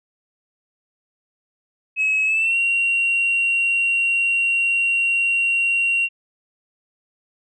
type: tone with pitch glide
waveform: sine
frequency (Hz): 2567 to 2751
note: E7 to F7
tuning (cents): -47 to -27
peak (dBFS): -15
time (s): 1.96-6.09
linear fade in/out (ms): 50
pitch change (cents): +120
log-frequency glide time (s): 2.25-2.57
effects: tanh soft clip ceiling -13 dBFS